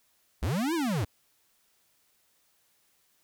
square linear two-way sweep, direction up then down, 51.2 to 349.7 to 81.1 Hz, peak -27 dBFS, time 0.42-1.05 s, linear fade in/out 10 ms, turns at 0.74 s, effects white hiss -69 dBFS RMS until 3.23 s

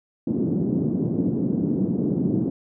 white band-pass noise, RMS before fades -23 dBFS, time 0.27-2.5 s, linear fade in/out 5 ms, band 140 to 300 Hz, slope 24 dB/octave, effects none

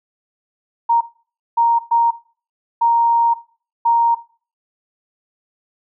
sine tone bursts at uneven times, 932.3 Hz, A#5, in tune, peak -11 dBFS, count 5, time 0.89-1.01 / 1.57-1.79 / 1.91-2.11 / 2.81-3.34 / 3.85-4.15 s, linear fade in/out 10 ms, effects noise-tail reverb RT60 0.4 s tail -17 dB re dry

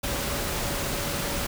sine tone in noise, 568 Hz, C#5, 42 cents sharp, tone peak -38 dBFS, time 0.03-1.47 s, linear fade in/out 10 ms, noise pink, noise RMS -29 dBFS, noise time 0.03-1.47 s, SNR -12 dB, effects none

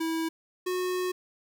square tone pair in turn, 325.4 / 365 Hz, E4 / F#4, -22 / -24 cents, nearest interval major second, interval 198 cents, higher second, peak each -28 dBFS, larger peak neither, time 0-0.29 / 0.66-1.12 s, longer second, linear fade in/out 10 ms, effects 11-bit

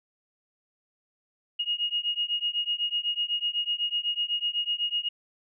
sine beating tone pair, 2866 / 2874 Hz, F7 / F7, +44 / +49 cents, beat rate 8 Hz, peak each -29 / -29 dBFS, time 1.59-5.09 s, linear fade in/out 10 ms, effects none

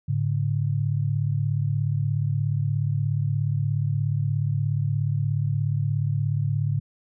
sine tone pair together, 106.5 / 143.36 Hz, G#2 / D3, +44 / -41 cents, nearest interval perfect fourth, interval 515 cents, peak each -24 dBFS, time 0.08-6.8 s, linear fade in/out 10 ms, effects none

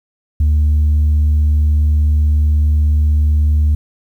sine tone, 75.3 Hz, D2, 44 cents sharp, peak -7 dBFS, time 0.4-3.75 s, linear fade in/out 5 ms, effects tanh soft clip ceiling -8 dBFS + 8-bit

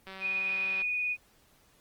click train, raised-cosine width 0.3 ms, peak -28 dBFS, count 144, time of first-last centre 0.07-0.819 s, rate 191 Hz
sine tone with vibrato, 2471 Hz, D#7, 13 cents flat, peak -28 dBFS, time 0.2-1.17 s, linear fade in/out 50 ms, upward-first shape sine, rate 19 Hz, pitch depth 16 cents each way
effects pink hiss -64 dBFS RMS until 1.8 s + Opus 24 kbps

